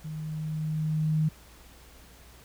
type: tone with level ramp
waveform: sine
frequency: 155.56 Hz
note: D#3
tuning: in tune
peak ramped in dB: -34 to -21 dBFS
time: 0.04-1.29 s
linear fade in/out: 10 ms
effects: added 60 Hz sine -53 dBFS peak until 2.44 s + pink hiss -54 dBFS RMS until 2.44 s